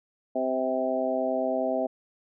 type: harmonic tone with a mistuned harmonic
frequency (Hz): 129.9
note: C3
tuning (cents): -12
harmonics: 2 / 3 / 4 / 5 / 6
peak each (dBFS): -31 / -35 / -31 / -27 / -35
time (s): 0.35-1.87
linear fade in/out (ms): 10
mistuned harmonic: 6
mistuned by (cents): +16
effects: none